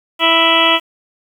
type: harmonic tone with a mistuned harmonic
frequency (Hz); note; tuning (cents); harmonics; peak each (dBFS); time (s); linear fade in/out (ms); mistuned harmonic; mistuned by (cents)
329.6; E4; 0; 1 / 2 / 3 / 4 / 6 / 7 / 8 / 9 / 10; -21 / -18 / -17 / -18 / -19 / -22 / -18 / -16 / -17; 0.19-0.8; 50; 7; +29
effects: 7-bit